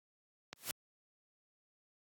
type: click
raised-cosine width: 0.2 ms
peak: -25 dBFS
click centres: 0.53 s
type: noise with exponential growth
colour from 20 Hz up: white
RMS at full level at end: -34 dBFS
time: 0.56-0.71 s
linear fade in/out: 0 ms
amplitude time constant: 32 ms
effects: high-pass 100 Hz 12 dB/octave + AAC 64 kbps